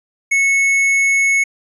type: tone with tanh clipping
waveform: triangle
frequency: 2200 Hz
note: C#7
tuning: 14 cents flat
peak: -13 dBFS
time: 0.31-1.44 s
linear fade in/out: 10 ms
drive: 13 dB
effects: resampled to 32000 Hz